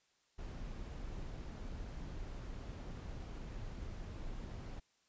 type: noise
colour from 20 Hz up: brown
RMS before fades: -45 dBFS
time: 0.38-4.8 s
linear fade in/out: 10 ms
effects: white hiss -75 dBFS RMS until 5.08 s + resampled to 16000 Hz